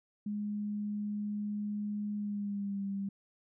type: tone with pitch glide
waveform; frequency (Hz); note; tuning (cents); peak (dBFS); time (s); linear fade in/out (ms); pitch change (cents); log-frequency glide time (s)
sine; 207.7 to 197.52; G#3 to G3; 0 to +13; -33; 0.26-3.09; 5; -87; 2.16-2.84
effects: none